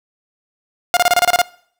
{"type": "tone bursts", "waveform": "sawtooth", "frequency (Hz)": 708, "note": "F5", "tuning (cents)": 23, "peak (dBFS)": -6, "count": 9, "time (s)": [0.94, 1.416], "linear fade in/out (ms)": 0, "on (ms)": 28, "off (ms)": 28, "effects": ["noise-tail reverb RT60 0.6 s tail -23 dB re dry"]}